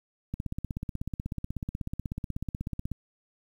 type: click train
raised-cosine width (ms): 5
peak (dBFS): -20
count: 43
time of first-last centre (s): 0.34-2.917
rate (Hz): 16.3
effects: 9-bit